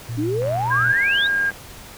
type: tone with pitch glide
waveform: sine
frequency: 116.54 to 119.54 Hz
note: A#2 to A#2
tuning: 0 to +44 cents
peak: -25 dBFS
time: 0.08-0.93 s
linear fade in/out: 20 ms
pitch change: +44 cents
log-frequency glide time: 0.3-0.38 s
type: exponential sweep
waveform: sine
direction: up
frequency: 276.4 to 3951 Hz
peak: -20 dBFS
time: 0.17-1.28 s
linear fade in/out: 20 ms
type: click train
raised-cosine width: 0.5 ms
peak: -22 dBFS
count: 107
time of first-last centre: 0.42-1.516 s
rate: 96.7 Hz
type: tone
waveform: sine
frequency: 1615 Hz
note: G#6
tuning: 49 cents flat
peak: -17 dBFS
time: 0.7-1.51 s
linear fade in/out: 20 ms
effects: pink hiss -40 dBFS RMS until 1.97 s